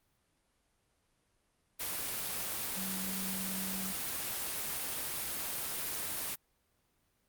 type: tone in noise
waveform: sine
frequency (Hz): 190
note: F#3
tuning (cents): +46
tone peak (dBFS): -40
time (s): 2.76-3.93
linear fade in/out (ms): 20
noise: white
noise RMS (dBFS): -37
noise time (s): 1.79-6.36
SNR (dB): -6
effects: pink hiss -75 dBFS RMS until 7.28 s + Opus 32 kbps